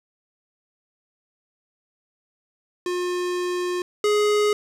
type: tone pair in turn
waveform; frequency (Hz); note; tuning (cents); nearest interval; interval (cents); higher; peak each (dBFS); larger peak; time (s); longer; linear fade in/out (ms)
square; 357.6 / 417.8; F4 / G#4; +41 / +10; minor third; 269; second; -24 / -18; second; 2.86-3.82 / 4.04-4.53; first; 2
effects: low-pass 9000 Hz 12 dB/octave + 8-bit